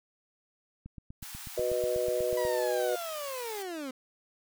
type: click train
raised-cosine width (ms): 5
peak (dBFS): -31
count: 14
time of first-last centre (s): 0.86-2.451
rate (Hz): 8.17
type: high-pass noise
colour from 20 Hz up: white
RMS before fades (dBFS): -44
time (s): 1.22-3.63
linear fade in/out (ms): 10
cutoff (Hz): 700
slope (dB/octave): 96
type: harmonic tone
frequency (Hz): 123.5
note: B2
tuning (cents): 0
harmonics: 3 / 4 / 5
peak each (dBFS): -34 / -30 / -31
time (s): 1.57-2.96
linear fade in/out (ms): 10
type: linear sweep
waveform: 30% pulse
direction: down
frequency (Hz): 987.8 to 250.8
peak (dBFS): -33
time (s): 2.37-3.91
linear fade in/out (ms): 5
effects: none